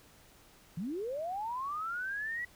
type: linear sweep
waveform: sine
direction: up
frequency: 150.9 to 1961 Hz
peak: -34 dBFS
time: 0.77-2.45 s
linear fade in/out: 5 ms
effects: pink hiss -60 dBFS RMS until 2.55 s